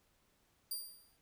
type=tone with exponential decay; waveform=5% pulse; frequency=4759 Hz; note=D8; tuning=22 cents sharp; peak=-29 dBFS; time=0.71-1.17 s; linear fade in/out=5 ms; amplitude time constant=100 ms; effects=pink hiss -74 dBFS RMS until 1.21 s